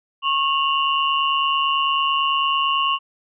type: tone cluster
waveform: sine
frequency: 1094 / 2789 / 2938 Hz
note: C#6 / F7 / F#7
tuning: -23 / -3 / -13 cents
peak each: -19 / -23 / -25 dBFS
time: 0.22-2.99 s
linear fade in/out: 50 ms
effects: none